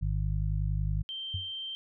harmonic tone, 50.9 Hz, G#1, 34 cents flat, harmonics 1 / 2 / 3, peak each -29 / -32 / -34 dBFS, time 0.01-1.03 s, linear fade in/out 20 ms
sine tone, 3136 Hz, G7, in tune, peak -35 dBFS, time 1.09-1.75 s, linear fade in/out 0 ms
sine tone with exponential decay, 92.5 Hz, F#2, in tune, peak -28 dBFS, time 1.34-1.52 s, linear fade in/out 5 ms, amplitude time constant 39 ms
effects none

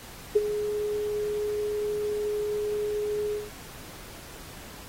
sine tone with ADSR envelope, 418.8 Hz, G#4, 15 cents sharp, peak -14 dBFS, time 0.35-3.5 s, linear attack 12 ms, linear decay 31 ms, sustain -12 dB, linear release 180 ms, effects pink hiss -45 dBFS RMS until 4.88 s + AAC 48 kbps

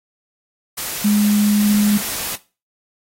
sine tone in noise, 207.7 Hz, G#3, in tune, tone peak -12 dBFS, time 1.04-1.98 s, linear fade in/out 10 ms, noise white, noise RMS -25 dBFS, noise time 0.77-2.36 s, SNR +10 dB, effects noise-tail reverb RT60 0.3 s tail -17 dB re dry + AAC 48 kbps

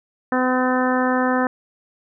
harmonic tone, 254.4 Hz, C4, 48 cents flat, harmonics 1 / 2 / 3 / 4 / 5 / 6 / 7, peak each -20 / -23 / -25 / -26 / -27 / -28 / -28 dBFS, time 0.32-1.47 s, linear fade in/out 2 ms, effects none

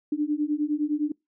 sine beating tone pair, 293 / 302.8 Hz, D4 / D#4, -4 / -47 cents, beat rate 9.8 Hz, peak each -26 dBFS, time 0.12-1.12 s, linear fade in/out 5 ms, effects noise-tail reverb RT60 0.2 s tail -26 dB re dry

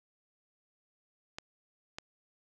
clicks, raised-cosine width 0.2 ms, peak -22 dBFS, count 2, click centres 1.385 / 1.985 s, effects none

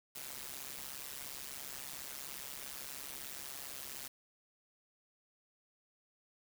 white noise with amplitude modulation, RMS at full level -42 dBFS, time 0.15-4.08 s, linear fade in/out 5 ms, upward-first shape sine, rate 137 Hz, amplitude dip 90%, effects none

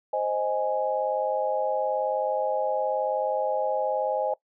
sine chord, Ab major, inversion first, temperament equal, 523.3 / 622.3 / 830.6 Hz, C5 / Eb5 / Ab5, 0 / 0 / 0 cents, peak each -28 / -28 / -28 dBFS, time 0.13-4.34 s, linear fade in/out 5 ms, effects noise-tail reverb RT60 0.1 s tail -20 dB re dry

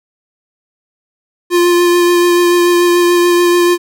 square tone with vibrato, 350 Hz, F4, 4 cents sharp, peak -8 dBFS, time 1.5-3.78 s, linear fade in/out 50 ms, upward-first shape triangle, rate 6.9 Hz, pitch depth 15 cents each way, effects none

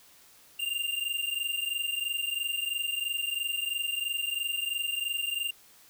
square tone pair together, 2783 / 2806 Hz, F7 / F7, -7 / +8 cents, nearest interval unison, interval 15 cents, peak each -33 / -33 dBFS, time 0.59-5.51 s, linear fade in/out 10 ms, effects white hiss -57 dBFS RMS until 5.89 s

